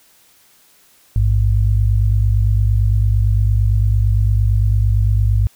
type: tone pair together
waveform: sine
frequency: 55 / 103.83 Hz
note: A1 / G#2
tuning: 0 / 0 cents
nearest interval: major seventh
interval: 1100 cents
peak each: -14 dBFS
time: 1.16-5.47 s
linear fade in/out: 0 ms
effects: white hiss -52 dBFS RMS until 5.55 s